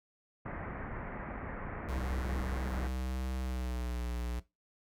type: low-pass noise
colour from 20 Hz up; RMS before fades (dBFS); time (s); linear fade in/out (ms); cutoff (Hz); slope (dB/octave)
pink; -41; 0.45-2.88; 10; 2100; 48
type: tone with pitch glide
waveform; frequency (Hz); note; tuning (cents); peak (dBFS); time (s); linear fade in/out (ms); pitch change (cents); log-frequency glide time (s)
square; 64.2 to 59.9; C2 to A#1; -32 to +48; -35; 1.88-4.4; 10; -120; 3.43-4.01
effects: noise-tail reverb RT60 0.2 s tail -17 dB re dry